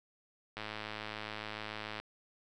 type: click train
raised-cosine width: 0.3 ms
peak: -24 dBFS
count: 154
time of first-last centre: 0.57-2 s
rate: 107 Hz
effects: none